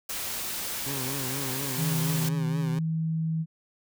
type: noise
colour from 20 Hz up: white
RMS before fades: -33 dBFS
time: 0.09-2.29 s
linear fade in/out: 5 ms
type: tone with vibrato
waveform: 20% pulse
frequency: 133.9 Hz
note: C3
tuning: 40 cents sharp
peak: -28 dBFS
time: 0.86-2.79 s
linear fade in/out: 5 ms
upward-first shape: triangle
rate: 4.2 Hz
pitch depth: 110 cents each way
type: tone with pitch glide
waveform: sine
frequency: 160.1 to 161.03 Hz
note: D#3 to E3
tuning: +50 to -40 cents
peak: -25 dBFS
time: 1.76-3.46 s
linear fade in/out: 50 ms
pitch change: +10 cents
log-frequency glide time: 2.31-2.56 s
effects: none